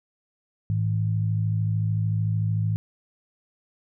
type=tone pair together; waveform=sine; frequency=107.2 / 160.62 Hz; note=A2 / E3; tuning=-45 / -45 cents; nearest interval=perfect fifth; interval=700 cents; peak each=-22 / -28 dBFS; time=0.7-2.76 s; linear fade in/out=0 ms; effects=none